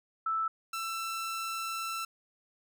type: tone pair in turn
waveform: sine / sawtooth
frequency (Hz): 1318.5 / 1335.4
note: E6 / E6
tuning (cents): 0 / +22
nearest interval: unison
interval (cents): 22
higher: second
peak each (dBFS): -28 / -30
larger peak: first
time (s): 0.26-0.48 / 0.73-2.05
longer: second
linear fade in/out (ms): 5
effects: none